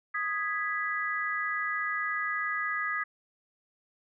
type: chord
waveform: sine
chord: G# minor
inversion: second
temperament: equal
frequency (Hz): 1244.5 / 1661.2 / 1975.5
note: D#6 / G#6 / B6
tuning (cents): 0 / 0 / 0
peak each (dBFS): -33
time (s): 0.14-3.04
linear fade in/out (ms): 10
effects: none